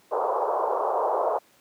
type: band-pass noise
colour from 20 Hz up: pink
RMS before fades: -25 dBFS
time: 0.11-1.39 s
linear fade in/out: 20 ms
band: 430 to 1100 Hz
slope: 48 dB/octave
effects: pink hiss -59 dBFS RMS until 1.6 s + high-pass 200 Hz 12 dB/octave